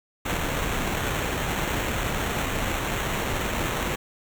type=noise with sample-and-hold; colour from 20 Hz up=pink; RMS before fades=-27 dBFS; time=0.25-3.96 s; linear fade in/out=10 ms; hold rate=4900 Hz; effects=none